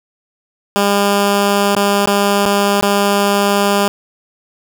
10% pulse tone with dropouts, 201.5 Hz, G3, 48 cents sharp, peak -3 dBFS, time 0.76-3.88 s, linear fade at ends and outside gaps 0 ms, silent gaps 1.751-1.765 / 2.06-2.074 / 2.454-2.462 / 2.81-2.825 s, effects none

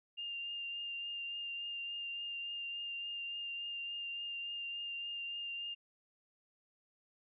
sine tone with vibrato, 2801 Hz, F7, 4 cents sharp, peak -39 dBFS, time 0.17-5.75 s, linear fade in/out 20 ms, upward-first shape triangle, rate 3.5 Hz, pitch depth 17 cents each way, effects none

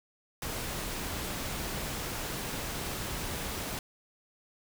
pink noise, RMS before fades -36 dBFS, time 0.42-3.79 s, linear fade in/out 2 ms, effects none

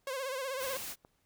sawtooth tone with vibrato, 530 Hz, C5, 22 cents sharp, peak -31 dBFS, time 0.07-0.77 s, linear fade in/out 2 ms, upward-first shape sine, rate 16 Hz, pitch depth 81 cents each way
white noise, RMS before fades -41 dBFS, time 0.58-0.96 s, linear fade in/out 50 ms
click, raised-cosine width 1 ms, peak -39 dBFS, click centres 1.049 s
effects pink hiss -75 dBFS RMS until 1.25 s

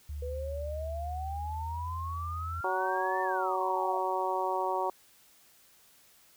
sine tone with pitch glide, 73.2 to 83.6 Hz, D2 to E2, -5 to +25 cents, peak -35 dBFS, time 0.09-2.61 s, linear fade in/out 5 ms, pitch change +230 cents, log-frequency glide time 1.04-1.88 s
sine exponential two-way sweep, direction up then down, 488.5 to 1796 to 674 Hz, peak -36 dBFS, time 0.22-3.98 s, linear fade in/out 5 ms, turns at 3.22 s
harmonic tone, 187.1 Hz, F#3, 20 cents sharp, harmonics 2 / 3 / 4 / 5 / 6, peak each -35 / -36 / -34 / -32 / -37 dBFS, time 2.64-4.9 s, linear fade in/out 2 ms
effects white hiss -61 dBFS RMS until 6.36 s

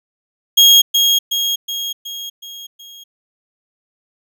35% pulse tone with echo, 3269 Hz, G#7, 28 cents flat, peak -4 dBFS, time 0.57-0.82 s, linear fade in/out 10 ms, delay 370 ms, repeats 6, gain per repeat -5 dB, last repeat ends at 3.04 s, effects none

